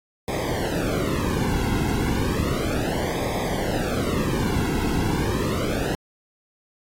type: noise with flanger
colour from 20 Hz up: brown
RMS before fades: -24 dBFS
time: 0.28-5.95 s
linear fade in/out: 0 ms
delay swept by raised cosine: 0.69 to 1.69 ms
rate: 0.33 Hz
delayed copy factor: -0.95
effects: AAC 48 kbps